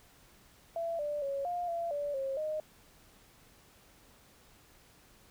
sine tone with pitch steps, 670 / 589 / 554 / 706 / 680 / 579 / 539 / 617 Hz, E5 / D5 / C#5 / F5 / F5 / D5 / C#5 / D#5, +28 / +5 / -1 / +19 / -46 / -25 / -49 / -15 cents, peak -32 dBFS, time 0.76-2.6 s, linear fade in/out 2 ms, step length 230 ms, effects pink hiss -61 dBFS RMS until 5.3 s

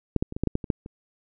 clicks, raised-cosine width 3 ms, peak -8 / -10 / -22 / -18 / -11 / -9 / -11 / -21 / -9 / -25 dBFS, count 10, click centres 0.163 / 0.225 / 0.324 / 0.365 / 0.436 / 0.473 / 0.554 / 0.642 / 0.702 / 0.861 s, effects none

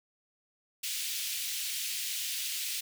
pink high-pass noise, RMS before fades -35 dBFS, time 0.83-2.81 s, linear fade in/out 10 ms, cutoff 2600 Hz, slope 24 dB/octave, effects none

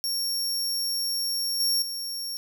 sawtooth tone with level steps, 5520 Hz, F8, 21 cents flat, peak -23 / -19 / -28 dBFS, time 0.04-2.37 s, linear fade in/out 0 ms, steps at 1.6 / 1.82 s, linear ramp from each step 2 ms, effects none

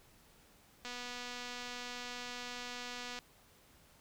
click train, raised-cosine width 0.2 ms, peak -27 dBFS, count 574, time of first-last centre 0.85-3.189 s, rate 245 Hz, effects pink hiss -64 dBFS RMS until 4 s

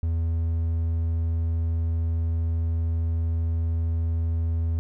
triangle tone, 82.41 Hz, E2, in tune, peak -20 dBFS, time 0.03-4.79 s, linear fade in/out 0 ms, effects none

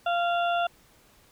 harmonic tone, 693 Hz, F5, 14 cents flat, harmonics 1 / 2 / 4 / 5, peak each -24 / -30 / -36 / -38 dBFS, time 0.06-0.67 s, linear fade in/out 5 ms, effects pink hiss -59 dBFS RMS until 1.31 s

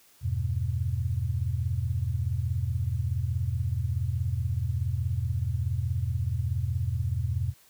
sine chord, E minor, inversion none, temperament just, 82.41 / 98.89 / 123.61 Hz, E2 / G2 / B2, 0 / +16 / +2 cents, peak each -30 dBFS, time 0.21-7.54 s, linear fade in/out 50 ms, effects white hiss -59 dBFS RMS until 7.69 s

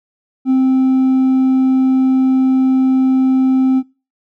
sine tone with hard clipping, 261.6 Hz, C4, in tune, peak -10 dBFS, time 0.45-3.83 s, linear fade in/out 50 ms, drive 2 dB, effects noise-tail reverb RT60 0.3 s tail -21 dB re dry

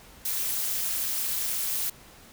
blue noise with amplitude modulation, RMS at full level -25 dBFS, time 0.25-1.9 s, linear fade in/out 5 ms, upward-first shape sine, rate 274 Hz, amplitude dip 90%, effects pink hiss -51 dBFS RMS until 2.32 s

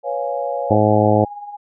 sine chord, C# dominant seventh, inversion third, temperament equal, 493.9 / 554.4 / 698.5 / 830.6 Hz, B4 / C#5 / E#5 / G#5, 0 / 0 / 0 / 0 cents, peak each -27 / -23 / -26 / -27 dBFS, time 0.03-0.79 s, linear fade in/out 50 ms
harmonic tone, 106 Hz, G#2, 36 cents sharp, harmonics 1 / 2 / 3 / 4 / 5 / 6 / 7 / 8, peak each -18 / -20 / -20 / -21 / -18 / -20 / -20 / -23 dBFS, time 0.7-1.25 s, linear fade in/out 10 ms
sine tone with tremolo, 822 Hz, G#5, 18 cents flat, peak -27 dBFS, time 0.92-1.57 s, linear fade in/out 10 ms, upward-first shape triangle, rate 18 Hz, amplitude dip 60%
effects none

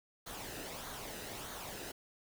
pink noise with flanger, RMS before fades -45 dBFS, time 0.26-1.92 s, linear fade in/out 10 ms, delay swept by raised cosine 0.38 to 0.92 ms, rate 1.6 Hz, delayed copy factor -0.5, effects none

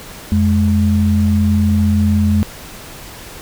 sine tone pair together, 88.29 / 210 Hz, F2 / G#3, +19 / +19 cents, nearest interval octave + minor third, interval 1500 cents, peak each -13 dBFS, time 0.32-2.43 s, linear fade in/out 0 ms, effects pink hiss -34 dBFS RMS until 3.41 s

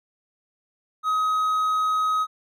triangle tone, 1265 Hz, D#6, 28 cents sharp, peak -18 dBFS, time 1.03-2.27 s, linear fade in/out 50 ms, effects none

